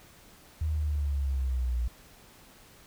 sine linear sweep, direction down, 79 to 58.27 Hz, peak -26 dBFS, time 0.61-1.88 s, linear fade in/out 5 ms, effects pink hiss -55 dBFS RMS until 2.86 s

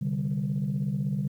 sine chord, C suspended second, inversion none, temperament equal, 130.81 / 146.83 / 196 Hz, C3 / D3 / G3, 0 / 0 / 0 cents, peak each -31 / -28 / -29 dBFS, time 0.01-1.28 s, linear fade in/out 10 ms, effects tanh soft clip ceiling -20 dBFS + 10-bit

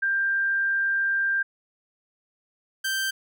sine / sawtooth tone pair in turn, 1587 / 1565.2 Hz, G6 / G6, +21 / -3 cents, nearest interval unison, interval 24 cents, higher first, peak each -21 dBFS, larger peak neither, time 0.02-1.43 / 2.84-3.11 s, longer first, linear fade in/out 10 ms, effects none

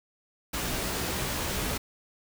pink noise with comb filter, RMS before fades -31 dBFS, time 0.53-1.78 s, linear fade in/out 10 ms, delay 16 ms, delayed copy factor +0.55, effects none

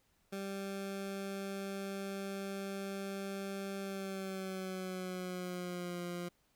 20% pulse tone with pitch glide, 196 to 175.63 Hz, G3 to F3, 0 to +10 cents, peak -34 dBFS, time 0.32-6.29 s, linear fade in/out 10 ms, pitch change -190 cents, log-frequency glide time 3.8-6.01 s, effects pink hiss -74 dBFS RMS until 6.55 s

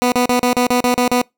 15% pulse tone bursts, 246.9 Hz, B3, in tune, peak -6 dBFS, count 9, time 0.02-1.216 s, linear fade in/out 0 ms, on 100 ms, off 37 ms, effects noise-tail reverb RT60 0.2 s tail -26 dB re dry

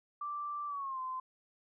sine tone with pitch glide, 1173 to 1033 Hz, D6 to C6, -2 to -22 cents, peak -36 dBFS, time 0.21-1.2 s, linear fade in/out 5 ms, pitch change -220 cents, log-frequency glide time 0.67-1 s, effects none

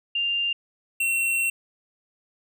sine / square tone pair in turn, 2794 / 2721 Hz, F7 / F7, 0 / -46 cents, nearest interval unison, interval 46 cents, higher first, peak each -22 dBFS, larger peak neither, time 0.15-0.53 / 1-1.5 s, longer second, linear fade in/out 5 ms, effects none

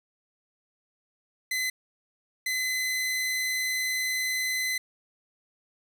sawtooth tone bursts at uneven times, 2030 Hz, B6, 47 cents sharp, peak -23 dBFS, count 2, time 1.51-1.7 / 2.46-4.78 s, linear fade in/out 5 ms, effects none

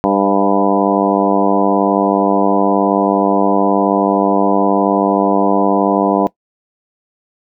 harmonic tone with a mistuned harmonic, 99 Hz, G2, 18 cents sharp, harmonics 2 / 3 / 4 / 5 / 6 / 7 / 8 / 9 / 10, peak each -18 / -16 / -20 / -19 / -21 / -18 / -22 / -22 / -21 dBFS, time 0.04-6.27 s, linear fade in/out 0 ms, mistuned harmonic 6, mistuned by +18 cents, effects noise-tail reverb RT60 0.1 s tail -20 dB re dry

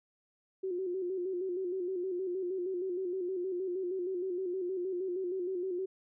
sine tone with vibrato, 366.8 Hz, F#4, 15 cents flat, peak -32 dBFS, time 0.63-5.86 s, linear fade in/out 10 ms, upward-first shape square, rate 6.4 Hz, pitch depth 61 cents each way, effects none

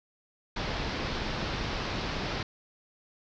pink low-pass noise, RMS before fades -33 dBFS, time 0.56-2.43 s, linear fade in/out 5 ms, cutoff 5300 Hz, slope 48 dB/octave, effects none

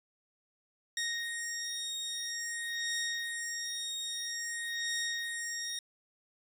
15% pulse beating tone pair, 1864.7 / 1865.2 Hz, A#6 / A#6, 0 / +1 cents, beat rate 0.5 Hz, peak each -31 / -32 dBFS, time 0.97-5.79 s, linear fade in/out 2 ms, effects resampled to 32000 Hz

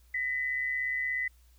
sine tone pair together, 1864.1 / 2001 Hz, A#6 / B6, -1 / +22 cents, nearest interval minor second, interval 123 cents, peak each -38 / -29 dBFS, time 0.14-1.28 s, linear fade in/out 5 ms, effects added 60 Hz sine -57 dBFS peak until 1.58 s + white hiss -68 dBFS RMS until 1.58 s

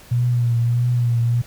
sine tone with vibrato, 120 Hz, B2, 49 cents flat, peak -15 dBFS, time 0.11-1.42 s, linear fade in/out 10 ms, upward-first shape triangle, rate 1.6 Hz, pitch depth 45 cents each way, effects pink hiss -45 dBFS RMS until 1.46 s

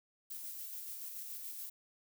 violet noise with tremolo, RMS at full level -44 dBFS, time 0.3-1.7 s, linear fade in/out 10 ms, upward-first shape square, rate 7 Hz, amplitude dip 25%, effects none

